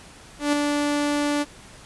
sawtooth tone with ADSR envelope, 291.6 Hz, D4, 12 cents flat, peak -13 dBFS, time 0.39-1.45 s, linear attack 140 ms, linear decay 3 ms, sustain -4 dB, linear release 33 ms, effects pink hiss -46 dBFS RMS until 1.85 s + resampled to 24000 Hz

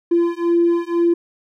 triangle beating tone pair, 340.7 / 342.7 Hz, F4 / F4, -43 / -33 cents, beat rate 2 Hz, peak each -14 dBFS, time 0.11-1.14 s, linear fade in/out 10 ms, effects tanh soft clip ceiling -9 dBFS

